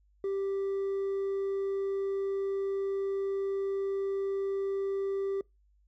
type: tone with hard clipping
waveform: sine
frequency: 392 Hz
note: G4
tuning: in tune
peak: -30 dBFS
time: 0.24-5.41 s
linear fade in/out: 2 ms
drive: 2 dB
effects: noise-tail reverb RT60 0.2 s tail -25 dB re dry + added 50 Hz sine -63 dBFS peak until 5.87 s